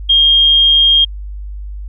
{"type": "tone", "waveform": "sine", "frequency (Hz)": 3226, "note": "G7", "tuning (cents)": 49, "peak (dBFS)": -6, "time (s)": [0.09, 1.05], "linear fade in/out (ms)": 10, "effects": ["added 50 Hz sine -23 dBFS peak until 1.88 s"]}